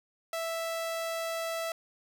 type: tone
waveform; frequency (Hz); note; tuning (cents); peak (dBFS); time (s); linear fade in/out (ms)
sawtooth; 659.3; E5; 0; -28; 0.33-1.72; 2
effects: none